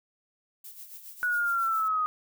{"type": "noise with tremolo", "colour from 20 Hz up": "violet", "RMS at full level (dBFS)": -43, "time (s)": [0.64, 1.88], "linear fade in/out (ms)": 5, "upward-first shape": "sine", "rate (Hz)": 7.3, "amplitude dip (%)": 60}
{"type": "exponential sweep", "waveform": "sine", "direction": "down", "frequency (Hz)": [1475, 1240], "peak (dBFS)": -24, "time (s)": [1.23, 2.06], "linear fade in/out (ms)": 0}
{"effects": []}